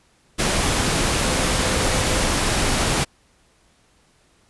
sine tone in noise, 516 Hz, C5, 24 cents flat, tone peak -30 dBFS, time 1.23-2.28 s, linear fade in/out 20 ms, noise pink, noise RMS -20 dBFS, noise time 0.38-3.05 s, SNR -13 dB, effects pink hiss -59 dBFS RMS until 4.49 s + resampled to 24000 Hz

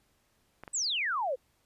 clicks, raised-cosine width 0.5 ms, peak -28 dBFS, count 2, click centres 0.636 / 0.678 s
sine exponential sweep, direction down, 8372 to 477.2 Hz, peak -28 dBFS, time 0.73-1.36 s, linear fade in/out 20 ms
effects pink hiss -71 dBFS RMS until 1.65 s + resampled to 32000 Hz

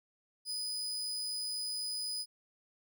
35% pulse tone, 4978 Hz, D#8, in tune, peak -34 dBFS, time 0.45-2.26 s, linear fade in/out 50 ms, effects none

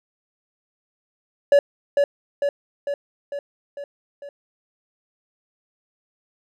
triangle tone with echo, 569 Hz, C#5, 45 cents sharp, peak -8 dBFS, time 1.52-1.59 s, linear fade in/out 2 ms, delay 450 ms, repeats 6, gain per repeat -4 dB, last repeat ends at 4.29 s, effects none

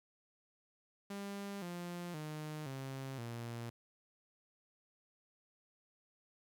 sawtooth tone with pitch steps, 199.9 / 175.03 / 153.26 / 134.19 / 117.5 Hz, G3 / F3 / D#3 / C3 / A#2, +34 / +4 / -26 / +44 / +14 cents, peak -38 dBFS, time 1.1-3.7 s, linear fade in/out 5 ms, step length 520 ms, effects 12-bit

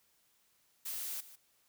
blue noise with echo, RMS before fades -40 dBFS, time 0.85-1.21 s, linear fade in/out 10 ms, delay 150 ms, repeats 1, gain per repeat -15 dB, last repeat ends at 1.36 s, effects white hiss -72 dBFS RMS until 1.68 s

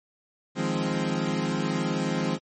30% pulse chord, F minor seventh, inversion third, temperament equal, 155.56 / 174.61 / 207.7 / 261.6 Hz, Eb3 / F3 / Ab3 / C4, 0 / 0 / 0 / 0 cents, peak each -28 dBFS, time 0.55-2.39 s, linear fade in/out 50 ms, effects MP3 32 kbps

